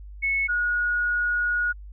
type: tone pair in turn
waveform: sine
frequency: 2200 / 1448.5 Hz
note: C#7 / F#6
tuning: -14 / -37 cents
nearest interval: perfect fifth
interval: 723 cents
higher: first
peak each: -21 dBFS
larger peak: neither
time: 0.22-0.48 / 0.48-1.73 s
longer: second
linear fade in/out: 20 ms
effects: added 50 Hz sine -38 dBFS peak until 1.92 s